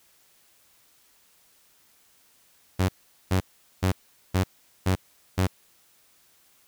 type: tone bursts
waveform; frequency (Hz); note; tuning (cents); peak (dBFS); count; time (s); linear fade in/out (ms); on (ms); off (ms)
sawtooth; 93.3; F#2; +15; -16; 6; 2.79-5.472; 10; 97; 420
effects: white hiss -61 dBFS RMS until 6.67 s